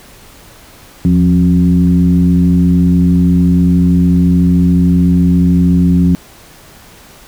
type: tone with frequency modulation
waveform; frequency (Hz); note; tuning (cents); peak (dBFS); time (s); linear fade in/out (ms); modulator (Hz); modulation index
sine; 175.4; F3; +8; -6; 1.05-6.15; 0; 93.8; 0.86
effects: pink hiss -39 dBFS RMS until 7.27 s